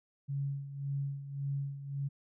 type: tone with tremolo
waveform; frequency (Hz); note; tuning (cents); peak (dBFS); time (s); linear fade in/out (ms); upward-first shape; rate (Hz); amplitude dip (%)
sine; 139.6; C#3; +13; -31; 0.28-2.09; 20; sine; 1.8; 70
effects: none